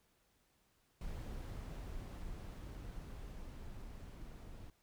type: noise with level ramp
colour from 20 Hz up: brown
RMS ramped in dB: -44 to -51 dBFS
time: 1.01-4.7 s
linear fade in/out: 2 ms
effects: pink hiss -75 dBFS RMS until 4.82 s